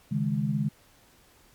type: chord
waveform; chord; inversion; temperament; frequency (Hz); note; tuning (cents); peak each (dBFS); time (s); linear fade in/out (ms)
sine; C# suspended second; none; equal with one note detuned; 137.63 / 155.56 / 207.7; C#3 / D#3 / G#3; -12 / 0 / 0; -29 / -29 / -28; 0.11-0.69; 10
effects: pink hiss -59 dBFS RMS until 1.54 s + MP3 96 kbps